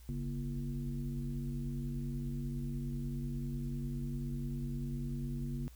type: tone with frequency modulation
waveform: sine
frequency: 140.6 Hz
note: C#3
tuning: 25 cents sharp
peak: -35 dBFS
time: 0.09-5.68 s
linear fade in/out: 0 ms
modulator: 97.1 Hz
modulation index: 1.2
effects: added 60 Hz sine -52 dBFS peak until 5.75 s + white hiss -64 dBFS RMS until 5.75 s